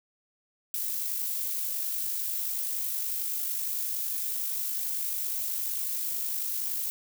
violet noise with amplitude modulation, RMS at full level -30 dBFS, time 0.74-6.9 s, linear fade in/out 0 ms, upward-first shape sine, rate 50.9 Hz, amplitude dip 30%, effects none

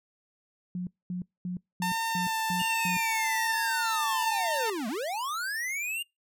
sine tone bursts, 180 Hz, F#3, 47 cents flat, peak -30 dBFS, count 7, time 0.75-2.97 s, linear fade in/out 2 ms, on 120 ms, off 230 ms
sawtooth tone with vibrato, 898 Hz, A5, 35 cents sharp, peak -24 dBFS, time 1.82-4.7 s, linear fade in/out 2 ms, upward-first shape sine, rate 1.2 Hz, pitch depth 18 cents each way
square linear two-way sweep, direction down then up, 2854 to 203.2 to 2854 Hz, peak -31 dBFS, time 2.59-6.03 s, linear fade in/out 10 ms, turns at 4.88 s
effects noise-tail reverb RT60 0.2 s tail -26 dB re dry

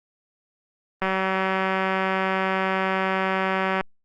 click train, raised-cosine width 0.5 ms, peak -9 dBFS, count 531, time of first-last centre 1.02-3.809 s, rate 190 Hz, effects Opus 32 kbps

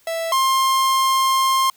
45% pulse tone pair in turn, 659.3 / 1059.7 Hz, E5 / C6, 0 / +22 cents, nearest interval minor sixth, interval 822 cents, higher second, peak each -22 / -15 dBFS, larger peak second, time 0.07-0.32 / 0.32-1.7 s, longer second, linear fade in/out 2 ms, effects white hiss -56 dBFS RMS until 1.76 s

